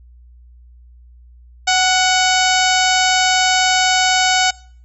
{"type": "harmonic tone with a mistuned harmonic", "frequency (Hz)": 746, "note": "F#5", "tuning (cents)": 14, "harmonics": [1, 2, 3, 4, 5, 6, 7, 8, 9, 10], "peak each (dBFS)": [-16, -19, -21, -22, -23, -24, -24, -25, -26, -26], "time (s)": [1.67, 4.51], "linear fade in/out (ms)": 10, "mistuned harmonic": 2, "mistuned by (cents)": -26, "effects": ["noise-tail reverb RT60 0.5 s tail -23 dB re dry", "added 60 Hz sine -41 dBFS peak until 4.84 s"]}